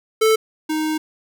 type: tone pair in turn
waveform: square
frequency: 440 / 311.1 Hz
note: A4 / D#4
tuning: 0 / 0 cents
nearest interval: tritone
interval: 600 cents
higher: first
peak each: -13 / -20 dBFS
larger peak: first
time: 0.21-0.36 / 0.69-0.98 s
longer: second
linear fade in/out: 10 ms
effects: none